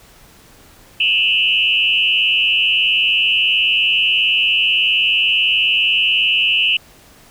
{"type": "tone with frequency modulation", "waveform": "sine", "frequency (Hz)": 2794, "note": "F7", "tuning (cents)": 0, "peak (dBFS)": -12, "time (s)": [1, 6.77], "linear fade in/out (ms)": 5, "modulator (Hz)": 98.5, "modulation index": 2.3, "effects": ["pink hiss -46 dBFS RMS until 7.3 s"]}